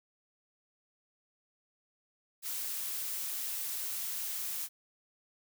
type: noise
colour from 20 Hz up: blue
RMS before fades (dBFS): -37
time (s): 2.42-4.69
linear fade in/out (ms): 50
effects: none